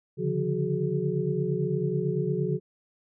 sine tone cluster, 141 / 149.9 / 177.9 / 372.2 / 424.8 Hz, C#3 / D3 / F3 / F#4 / G#4, +30 / +36 / +32 / +10 / +39 cents, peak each -31 dBFS, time 0.17-2.6 s, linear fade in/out 50 ms, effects none

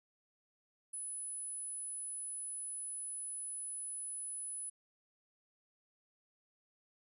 sine tone, 10090 Hz, D#9, 23 cents sharp, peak -40 dBFS, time 0.93-4.7 s, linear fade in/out 10 ms, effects none

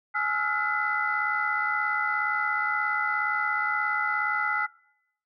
sine tone cluster, 841 / 1286 / 1348 / 1425 / 2013 Hz, G#5 / E6 / E6 / F6 / B6, +22 / -43 / +38 / +34 / +33 cents, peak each -32 / -34 / -31 / -28 / -29 dBFS, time 0.14-4.67 s, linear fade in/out 20 ms, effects noise-tail reverb RT60 0.9 s tail -25 dB re dry + tanh soft clip ceiling -13 dBFS

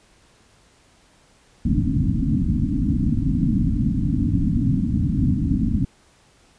white low-pass noise, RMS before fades -20 dBFS, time 1.65-5.85 s, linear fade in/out 5 ms, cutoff 290 Hz, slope 96 dB/octave, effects pink hiss -56 dBFS RMS until 6.58 s + resampled to 22050 Hz

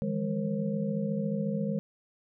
sine tone cluster, 156.5 / 170.2 / 204.8 / 469.6 / 535 Hz, D#3 / F3 / G#3 / A#4 / C5, +10 / -44 / -24 / +13 / +38 cents, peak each -35 / -38 / -30 / -38 / -37 dBFS, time 0.02-1.79 s, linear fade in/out 0 ms, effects none

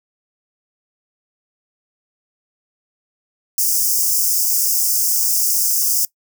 white high-pass noise, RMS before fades -17 dBFS, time 3.58-6.05 s, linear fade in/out 2 ms, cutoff 5000 Hz, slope 96 dB/octave, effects noise-tail reverb RT60 0.1 s tail -21 dB re dry

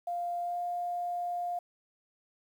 sine tone with pitch glide, 698.5 to 704.6 Hz, F5 to F5, 0 to +15 cents, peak -31 dBFS, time 0.07-1.59 s, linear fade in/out 5 ms, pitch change +15 cents, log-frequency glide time 0.42-0.57 s, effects 10-bit

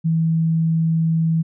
sine tone, 162.7 Hz, E3, 22 cents flat, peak -15 dBFS, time 0.04-1.43 s, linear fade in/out 20 ms, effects none

